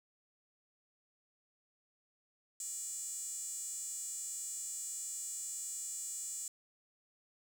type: tone with high-pass filter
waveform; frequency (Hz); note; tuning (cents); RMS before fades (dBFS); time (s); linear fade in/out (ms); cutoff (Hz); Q
square; 265.2; C4; +23; -42; 2.6-6.48; 2; 7500; 9.9
effects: none